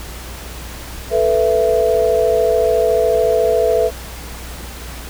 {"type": "chord", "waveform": "sine", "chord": "A suspended second", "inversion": "none", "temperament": "equal with one note detuned", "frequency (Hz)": [440, 493.9, 664.2], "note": ["A4", "B4", "E5"], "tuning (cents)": [0, 0, 13], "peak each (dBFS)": -16, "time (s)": [1.1, 3.91], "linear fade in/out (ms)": 50, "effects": ["added 60 Hz sine -31 dBFS peak until 5.09 s", "pink hiss -33 dBFS RMS until 5.09 s"]}